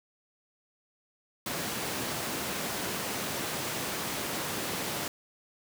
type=high-pass noise; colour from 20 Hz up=pink; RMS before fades=-34 dBFS; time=1.46-5.08 s; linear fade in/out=2 ms; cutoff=160 Hz; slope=12 dB/octave; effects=none